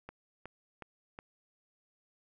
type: click train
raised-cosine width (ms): 0.5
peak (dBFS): -29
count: 4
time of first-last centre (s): 0.09-1.189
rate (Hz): 2.73
effects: none